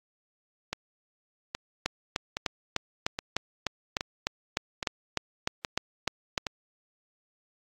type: two click trains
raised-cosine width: 0.2 ms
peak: -9 / -13 dBFS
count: 16 / 8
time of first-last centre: 1.86-6.378 / 0.73-6.468 s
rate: 3.32 / 1.22 Hz
effects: AAC 48 kbps